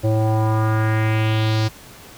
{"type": "tone with low-pass filter sweep", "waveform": "square", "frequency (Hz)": 109.5, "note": "A2", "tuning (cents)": -8, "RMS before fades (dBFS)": -18, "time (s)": [0.03, 1.69], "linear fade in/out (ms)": 20, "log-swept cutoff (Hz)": [540, 5100], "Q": 2.6, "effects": ["pink hiss -42 dBFS RMS until 2.17 s"]}